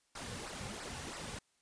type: noise with flanger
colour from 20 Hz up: pink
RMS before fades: -44 dBFS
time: 0.15-1.39 s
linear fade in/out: 5 ms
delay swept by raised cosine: 0.29 to 3.19 ms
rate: 3 Hz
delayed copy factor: -0.65
effects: white hiss -75 dBFS RMS until 1.61 s + resampled to 22050 Hz